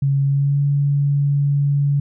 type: tone with pitch glide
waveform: sine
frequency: 138.59 to 142.24 Hz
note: C#3 to C#3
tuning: 0 to +45 cents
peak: -14 dBFS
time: 0.02-2 s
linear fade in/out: 5 ms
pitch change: +45 cents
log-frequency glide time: 0.24-0.6 s
effects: none